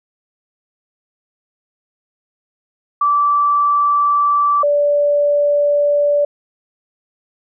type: tone pair in turn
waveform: sine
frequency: 1162 / 581 Hz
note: D6 / D5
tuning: -19 / -19 cents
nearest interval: octave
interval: 1200 cents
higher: first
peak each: -11 dBFS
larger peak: neither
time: 3.01-4.63 / 4.63-6.25 s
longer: neither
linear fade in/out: 5 ms
effects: none